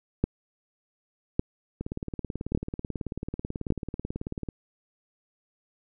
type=two click trains; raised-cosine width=3 ms; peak=-19 / -9 dBFS; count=50 / 4; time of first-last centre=1.81-4.488 / 0.24-3.704 s; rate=18.3 / 0.866 Hz; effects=none